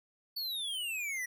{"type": "exponential sweep", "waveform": "square", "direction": "down", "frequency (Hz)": [4529, 1920], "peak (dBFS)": -35, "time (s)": [0.36, 1.26], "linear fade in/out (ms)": 10, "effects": []}